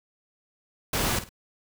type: noise with echo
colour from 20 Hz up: pink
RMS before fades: -26 dBFS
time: 0.93-1.19 s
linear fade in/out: 5 ms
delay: 51 ms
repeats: 2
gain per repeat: -12 dB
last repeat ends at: 1.292 s
effects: none